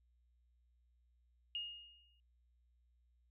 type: tone with exponential decay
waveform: sine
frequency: 2851 Hz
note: F7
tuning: 35 cents sharp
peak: -37 dBFS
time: 1.55-2.2 s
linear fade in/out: 1 ms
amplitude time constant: 140 ms
effects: added 60 Hz sine -70 dBFS peak until 3.3 s